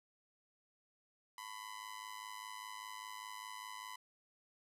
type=tone with amplitude modulation; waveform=sawtooth; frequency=1004 Hz; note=B5; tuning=28 cents sharp; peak=-39 dBFS; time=1.38-3.96 s; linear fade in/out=2 ms; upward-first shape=sine; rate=105 Hz; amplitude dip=80%; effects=resampled to 32000 Hz